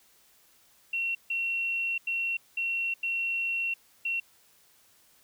sine tone bursts at uneven times, 2727 Hz, F7, 42 cents flat, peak -27 dBFS, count 6, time 0.93-1.15 / 1.3-1.98 / 2.07-2.37 / 2.57-2.94 / 3.03-3.74 / 4.05-4.2 s, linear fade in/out 5 ms, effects white hiss -62 dBFS RMS until 5.23 s

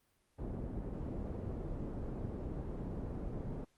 pink low-pass noise, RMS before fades -41 dBFS, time 0.38-3.65 s, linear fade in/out 10 ms, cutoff 440 Hz, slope 12 dB/octave, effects pink hiss -75 dBFS RMS until 3.77 s + Opus 32 kbps

